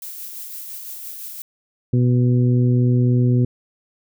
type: noise with tremolo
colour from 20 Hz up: violet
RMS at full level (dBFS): -32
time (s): 0.02-1.42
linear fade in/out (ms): 2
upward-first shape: sine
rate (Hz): 5.9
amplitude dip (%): 30
type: harmonic tone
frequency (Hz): 123.47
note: B2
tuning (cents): 0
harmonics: 1 / 2 / 3 / 4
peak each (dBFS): -14 / -20 / -26 / -33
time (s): 1.93-3.45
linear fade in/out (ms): 5
effects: none